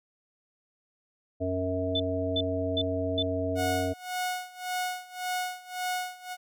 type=harmonic tone; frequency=92.3 Hz; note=F#2; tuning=4 cents flat; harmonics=1 / 3 / 5 / 7; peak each=-33 / -32 / -34 / -31 dBFS; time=1.4-3.94 s; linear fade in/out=20 ms
type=tone bursts; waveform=sine; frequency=3520 Hz; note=A7; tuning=in tune; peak=-26 dBFS; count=4; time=1.95-3.226 s; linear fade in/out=5 ms; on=49 ms; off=360 ms
type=tone with tremolo; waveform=sawtooth; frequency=730 Hz; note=F#5; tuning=24 cents flat; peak=-24 dBFS; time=3.55-6.37 s; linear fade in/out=50 ms; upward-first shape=sine; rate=1.8 Hz; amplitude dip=90%
effects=none